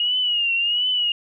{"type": "tone with vibrato", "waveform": "sine", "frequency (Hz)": 2871, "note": "F7", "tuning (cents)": 47, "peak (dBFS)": -18, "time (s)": [0, 1.12], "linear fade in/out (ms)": 2, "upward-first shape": "triangle", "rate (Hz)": 1.4, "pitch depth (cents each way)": 96, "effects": []}